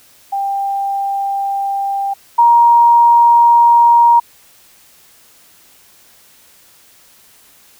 sine tone pair in turn, 792 / 941.9 Hz, G5 / A#5, +18 / +18 cents, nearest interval minor third, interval 300 cents, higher second, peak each -15 / -5 dBFS, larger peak second, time 0.32-2.14 / 2.38-4.2 s, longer neither, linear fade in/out 10 ms, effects white hiss -47 dBFS RMS until 7.79 s

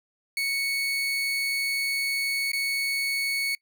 30% pulse tone with dropouts, 2217 Hz, C#7, in tune, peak -22 dBFS, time 0.37-3.55 s, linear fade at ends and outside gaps 2 ms, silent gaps 2.518-2.532 s, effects noise-tail reverb RT60 0.1 s tail -24 dB re dry

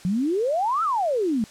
sine exponential two-way sweep, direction up then down, 171 to 1366 to 206.7 Hz, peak -20 dBFS, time 0.05-1.44 s, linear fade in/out 0 ms, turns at 0.83 s, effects white hiss -47 dBFS RMS until 1.5 s + low-pass 8000 Hz 12 dB/octave

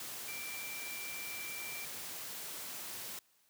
sine tone in noise, 2349 Hz, D7, in tune, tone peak -44 dBFS, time 0.28-1.85 s, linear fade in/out 2 ms, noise white, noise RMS -44 dBFS, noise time 0-3.19 s, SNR -3 dB, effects white hiss -71 dBFS RMS until 3.49 s + high-pass 100 Hz 12 dB/octave

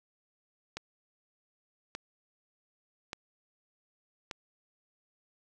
click train, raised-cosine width 0.2 ms, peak -20 dBFS, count 4, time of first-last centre 0.77-4.312 s, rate 0.847 Hz, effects none

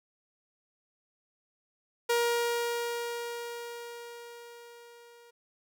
sawtooth tone with level ramp, 472.9 Hz, A#4, 25 cents sharp, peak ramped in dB -20 to -50 dBFS, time 2.09-5.31 s, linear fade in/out 10 ms, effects none

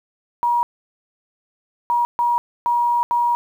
sine tone bursts at uneven times, 955 Hz, A#5, 42 cents sharp, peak -15 dBFS, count 5, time 0.43-0.63 / 1.9-2.05 / 2.19-2.38 / 2.66-3.03 / 3.11-3.35 s, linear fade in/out 0 ms, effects 8-bit

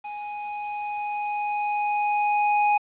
square tone with level ramp, 830.6 Hz, G#5, in tune, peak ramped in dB -33 to -18 dBFS, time 0.04-2.78 s, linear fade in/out 10 ms, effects resampled to 8000 Hz + 9-bit

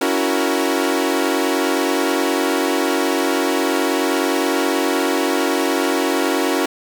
sawtooth chord, F# dominant seventh, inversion second, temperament equal with one note detuned, 280.2 / 329.6 / 370 / 466.2 Hz, C#4 / E4 / F#4 / A#4, +19 / 0 / 0 / 0 cents, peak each -17 / -18 / -18 / -20 dBFS, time 0.01-6.66 s, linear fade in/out 5 ms, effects none

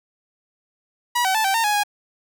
sawtooth tone with pitch steps, 968 / 760 / 877 / 776 / 912 / 835 / 825 Hz, B5 / F#5 / A5 / G5 / A#5 / G#5 / G#5, -35 / +46 / -6 / -18 / -38 / +9 / -12 cents, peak -14 dBFS, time 1.15-1.836 s, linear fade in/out 10 ms, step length 98 ms, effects none

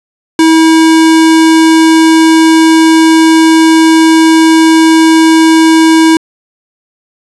square tone, 322.3 Hz, E4, 39 cents flat, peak -3 dBFS, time 0.39-6.17 s, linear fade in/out 2 ms, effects resampled to 24000 Hz + 7-bit

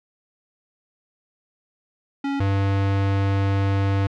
square tone pair in turn, 278.1 / 98.32 Hz, C#4 / G2, +6 / +6 cents, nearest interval octave + tritone, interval 1800 cents, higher first, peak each -23 / -19 dBFS, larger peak second, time 2.24-2.4 / 2.4-4.07 s, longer second, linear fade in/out 5 ms, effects low-pass 3000 Hz 12 dB/octave

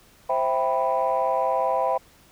sine chord, C major seventh, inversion none, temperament equal, 523.3 / 659.3 / 784 / 987.8 Hz, C5 / E5 / G5 / B5, 0 / 0 / 0 / 0 cents, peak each -25 dBFS, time 0.29-1.98 s, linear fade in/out 10 ms, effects tanh soft clip ceiling -13 dBFS + pink hiss -55 dBFS RMS until 2.31 s

